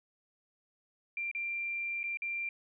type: tone with dropouts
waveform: sine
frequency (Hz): 2371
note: D7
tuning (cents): +16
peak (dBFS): -33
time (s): 1.17-2.49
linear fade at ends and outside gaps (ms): 2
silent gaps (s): 1.314-1.349 / 2.032-2.039 / 2.172-2.22
effects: none